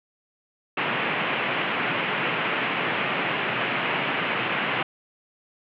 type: band-pass noise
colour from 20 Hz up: white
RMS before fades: -26 dBFS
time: 0.77-4.83 s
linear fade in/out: 5 ms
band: 120 to 2900 Hz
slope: 48 dB/octave
effects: none